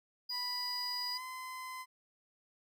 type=tone; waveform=triangle; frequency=4900 Hz; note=D#8; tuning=27 cents flat; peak=-35 dBFS; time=0.29-1.18 s; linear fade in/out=10 ms
type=tone with pitch glide; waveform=30% pulse; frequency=987.8 to 1025.6 Hz; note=B5 to C6; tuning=0 to -35 cents; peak=-39 dBFS; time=0.3-1.86 s; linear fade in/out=50 ms; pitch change=+65 cents; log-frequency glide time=1.12-1.22 s
effects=none